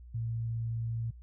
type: tone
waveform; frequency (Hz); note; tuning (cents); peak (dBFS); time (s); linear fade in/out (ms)
sine; 114.8; A#2; -26; -31; 0.14-1.11; 10
effects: added 60 Hz sine -47 dBFS peak until 1.22 s